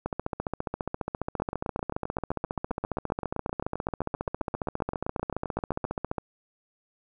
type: two click trains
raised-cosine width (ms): 1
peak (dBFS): -17 / -15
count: 35 / 91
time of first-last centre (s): 1.4-5.85 / 0.06-6.182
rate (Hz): 7.64 / 14.7
effects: none